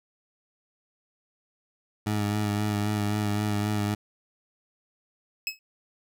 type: tone with vibrato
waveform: 20% pulse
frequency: 104.4 Hz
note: G#2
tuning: 10 cents sharp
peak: -20 dBFS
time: 2.06-3.95 s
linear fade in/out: 10 ms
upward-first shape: sine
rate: 3.8 Hz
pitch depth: 27 cents each way
type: tone with exponential decay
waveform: 25% pulse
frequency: 2578 Hz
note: E7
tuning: 39 cents flat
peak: -20 dBFS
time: 5.47-5.59 s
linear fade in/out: 1 ms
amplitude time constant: 25 ms
effects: none